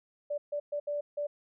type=tone bursts at uneven times; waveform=sine; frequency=584 Hz; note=D5; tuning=10 cents flat; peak=-30 dBFS; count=5; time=0.3-0.38 / 0.52-0.6 / 0.72-0.8 / 0.87-1.01 / 1.17-1.27 s; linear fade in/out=10 ms; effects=none